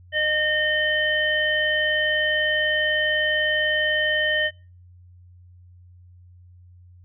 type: harmonic tone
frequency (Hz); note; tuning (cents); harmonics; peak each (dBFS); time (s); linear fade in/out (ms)
612; D#5; -29; 1 / 3 / 5; -26 / -21 / -26; 0.12-4.51; 50
effects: noise-tail reverb RT60 0.4 s tail -26 dB re dry + added 89 Hz sine -46 dBFS peak until 7.04 s